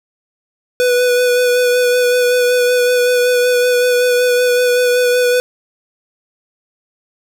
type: tone with vibrato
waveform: square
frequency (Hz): 493.7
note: B4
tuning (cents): -1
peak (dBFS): -11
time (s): 0.8-5.4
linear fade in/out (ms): 0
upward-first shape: sine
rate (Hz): 5.3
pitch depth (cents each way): 17
effects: none